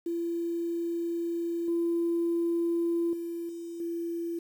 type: tone with level steps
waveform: sine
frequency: 339 Hz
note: E4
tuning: 49 cents sharp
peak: -28 / -24 / -32 / -36 / -30 dBFS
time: 0.06-4.39 s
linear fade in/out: 5 ms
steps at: 1.68 / 3.13 / 3.49 / 3.8 s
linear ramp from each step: 2 ms
effects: tanh soft clip ceiling -20 dBFS + 9-bit